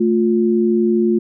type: tone pair together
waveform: sine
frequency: 221.1 / 353 Hz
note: A3 / F4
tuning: +9 / +19 cents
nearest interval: minor sixth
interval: 810 cents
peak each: -15 dBFS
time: 0-1.19 s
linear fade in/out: 10 ms
effects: none